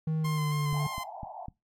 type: tone with pitch glide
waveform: triangle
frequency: 157.9 to 146.48 Hz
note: D#3 to D3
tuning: +26 to -4 cents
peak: -24 dBFS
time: 0.07-0.87 s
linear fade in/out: 5 ms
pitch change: -130 cents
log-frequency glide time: 0.19-0.63 s
type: tone with vibrato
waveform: sawtooth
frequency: 1046.5 Hz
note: C6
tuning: in tune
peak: -31 dBFS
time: 0.24-1.04 s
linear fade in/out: 10 ms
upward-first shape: square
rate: 3.6 Hz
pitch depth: 19 cents each way
type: click train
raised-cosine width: 5 ms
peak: -27 dBFS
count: 4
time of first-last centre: 0.73-1.484 s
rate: 3.98 Hz
type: band-pass noise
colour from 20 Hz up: white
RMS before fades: -42 dBFS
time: 0.74-1.46 s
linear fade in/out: 2 ms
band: 650 to 910 Hz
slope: 96 dB/octave
effects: noise-tail reverb RT60 0.2 s tail -22 dB re dry + MP3 64 kbps